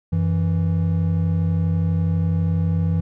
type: tone pair together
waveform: triangle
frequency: 92.5 / 164.81 Hz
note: F#2 / E3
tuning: 0 / 0 cents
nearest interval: minor seventh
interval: 1000 cents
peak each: -18 dBFS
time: 0.12-3.01 s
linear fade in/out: 10 ms
effects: none